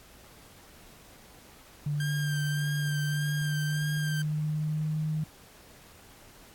sine tone with pitch glide, 146.83 to 155.2 Hz, D3 to D#3, 0 to -4 cents, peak -27 dBFS, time 1.86-5.24 s, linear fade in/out 5 ms, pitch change +96 cents, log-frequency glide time 3-5.03 s
sawtooth tone with vibrato, 1590 Hz, G6, 24 cents sharp, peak -31 dBFS, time 2-4.22 s, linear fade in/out 2 ms, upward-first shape sine, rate 1.7 Hz, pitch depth 30 cents each way
effects pink hiss -54 dBFS RMS until 6.54 s + AAC 64 kbps

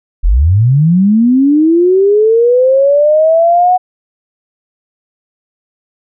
sine linear sweep, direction up, 35.27 to 740 Hz, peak -5 dBFS, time 0.23-3.78 s, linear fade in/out 20 ms, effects none

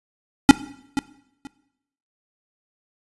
square tone with echo, 277.9 Hz, C#4, 4 cents sharp, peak -4 dBFS, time 0.49-0.51 s, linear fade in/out 0 ms, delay 480 ms, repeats 2, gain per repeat -15 dB, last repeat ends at 1.47 s, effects noise-tail reverb RT60 0.8 s tail -18 dB re dry + resampled to 24000 Hz

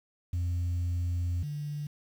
sine tone pair in turn, 87.6 / 147.33 Hz, F2 / D3, +6 / +6 cents, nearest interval major sixth, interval 900 cents, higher second, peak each -25 / -32 dBFS, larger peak first, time 0.33-1.43 / 1.43-1.87 s, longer first, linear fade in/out 5 ms, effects tanh soft clip ceiling -26 dBFS + 9-bit

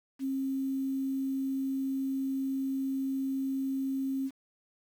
sine tone with quantisation, 268.6 Hz, C4, 46 cents sharp, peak -29 dBFS, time 0.19-4.31 s, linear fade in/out 50 ms, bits 9, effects none

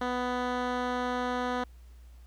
10% pulse tone with low-pass filter, 248.3 Hz, B3, 9 cents sharp, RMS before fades -31 dBFS, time 0.01-1.64 s, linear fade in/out 5 ms, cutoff 3300 Hz, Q 0.56, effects added 60 Hz sine -48 dBFS peak until 2.26 s + pink hiss -66 dBFS RMS until 2.26 s

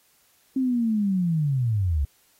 sine linear sweep, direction down, 268 to 66 Hz, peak -20 dBFS, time 0.56-2.05 s, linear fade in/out 5 ms, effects white hiss -62 dBFS RMS until 2.39 s + AAC 48 kbps

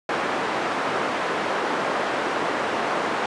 white band-pass noise, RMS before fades -25 dBFS, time 0.09-3.26 s, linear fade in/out 2 ms, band 270 to 1200 Hz, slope 12 dB/octave, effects resampled to 22050 Hz

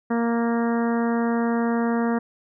harmonic tone, 233.1 Hz, A#3, in tune, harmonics 1 / 2 / 3 / 4 / 5 / 6 / 7 / 8, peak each -21 / -27 / -31 / -33 / -35 / -37 / -38 / -39 dBFS, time 0.1-2.19 s, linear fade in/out 10 ms, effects none

